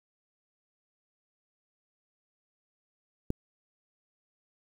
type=click; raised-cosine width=3 ms; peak=-16 dBFS; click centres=3.304 s; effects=8-bit